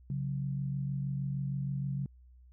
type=tone pair together; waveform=sine; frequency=137.7 / 184.11 Hz; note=C#3 / F#3; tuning=-11 / -8 cents; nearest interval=perfect fourth; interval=503 cents; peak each=-32 / -39 dBFS; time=0.1-2.06 s; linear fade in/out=2 ms; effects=added 62 Hz sine -54 dBFS peak until 2.52 s